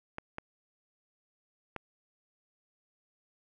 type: clicks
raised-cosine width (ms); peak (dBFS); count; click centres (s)
0.5; -22; 3; 0.184 / 0.384 / 1.763
effects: none